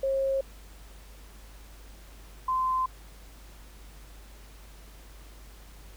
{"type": "tone pair in turn", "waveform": "sine", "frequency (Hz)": [540, 1034.2], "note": ["C#5", "C6"], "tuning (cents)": [-45, -20], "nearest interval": "major seventh", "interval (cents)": 1125, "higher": "second", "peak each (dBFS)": -24, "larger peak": "neither", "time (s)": [[0.03, 0.41], [2.48, 2.86]], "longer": "neither", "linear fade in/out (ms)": 5, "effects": ["added 50 Hz sine -47 dBFS peak until 5.96 s", "pink hiss -54 dBFS RMS until 5.96 s"]}